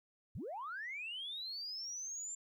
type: linear sweep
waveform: sine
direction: up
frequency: 61.74 to 7330 Hz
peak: -40 dBFS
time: 0.35-2.35 s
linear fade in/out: 5 ms
effects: tanh soft clip ceiling -36 dBFS + 13-bit